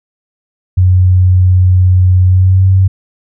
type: tone with pitch glide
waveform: sine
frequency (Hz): 91.7 to 94.88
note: F#2 to F#2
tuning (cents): -15 to +44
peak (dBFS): -4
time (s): 0.77-2.88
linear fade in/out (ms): 10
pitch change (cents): +59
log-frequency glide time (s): 2.25-2.66
effects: none